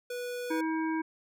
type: tone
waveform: square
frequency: 490 Hz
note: B4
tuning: 14 cents flat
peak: -35 dBFS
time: 0.1-0.61 s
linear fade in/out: 5 ms
type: harmonic tone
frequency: 320 Hz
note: D#4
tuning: 49 cents sharp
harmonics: 1 / 3 / 5 / 7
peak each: -29 / -36 / -40 / -44 dBFS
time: 0.5-1.02 s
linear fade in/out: 10 ms
effects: none

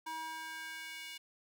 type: tone with high-pass filter sweep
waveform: square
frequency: 320 Hz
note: D#4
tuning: 49 cents sharp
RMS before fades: -44 dBFS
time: 0.06-1.18 s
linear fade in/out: 10 ms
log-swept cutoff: 850 to 2700 Hz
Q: 2.2
effects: none

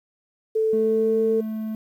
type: tone with pitch glide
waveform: sine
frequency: 440 to 446.1 Hz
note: A4 to A4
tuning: 0 to +24 cents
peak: -18 dBFS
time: 0.55-1.41 s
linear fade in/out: 10 ms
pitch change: +24 cents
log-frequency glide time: 0.72-1.19 s
type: tone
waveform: triangle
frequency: 218.4 Hz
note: A3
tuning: 13 cents flat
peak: -24 dBFS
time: 0.73-1.75 s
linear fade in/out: 2 ms
effects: 9-bit

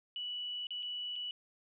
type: tone with dropouts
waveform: sine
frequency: 2952 Hz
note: F#7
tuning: 5 cents flat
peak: -37 dBFS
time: 0.16-1.31 s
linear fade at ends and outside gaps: 1 ms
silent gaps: 0.669-0.706 / 0.825-0.829 / 1.157-1.161 s
effects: none

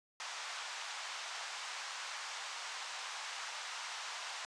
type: band-pass noise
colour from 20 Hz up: pink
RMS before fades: -44 dBFS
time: 0.2-4.45 s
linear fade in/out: 0 ms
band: 830 to 7100 Hz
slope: 24 dB/octave
effects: resampled to 22050 Hz

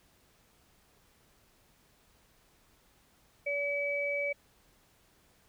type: tone pair together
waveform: sine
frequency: 572 / 2288 Hz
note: D5 / D7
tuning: -46 / -46 cents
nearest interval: 2 octaves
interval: 2400 cents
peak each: -33 / -32 dBFS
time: 3.46-4.33 s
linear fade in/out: 10 ms
effects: pink hiss -66 dBFS RMS until 5.48 s

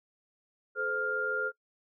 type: tone cluster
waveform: sine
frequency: 430.7 / 517 / 1403 Hz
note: A4 / C5 / F6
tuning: -37 / -21 / +8 cents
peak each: -36 / -37 / -30 dBFS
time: 0.75-1.52 s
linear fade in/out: 50 ms
effects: noise-tail reverb RT60 0.1 s tail -22 dB re dry

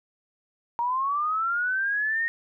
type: linear sweep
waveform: sine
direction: up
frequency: 932.3 to 1864.7 Hz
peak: -23 dBFS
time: 0.79-2.28 s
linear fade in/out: 0 ms
effects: none

